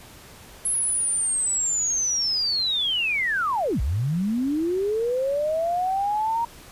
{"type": "linear two-way sweep", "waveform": "sine", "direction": "down then up", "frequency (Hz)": [10850, 51.91, 942], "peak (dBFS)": -21, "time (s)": [0.65, 6.45], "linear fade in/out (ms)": 5, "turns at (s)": 3.81, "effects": ["pink hiss -46 dBFS RMS until 6.71 s", "resampled to 32000 Hz"]}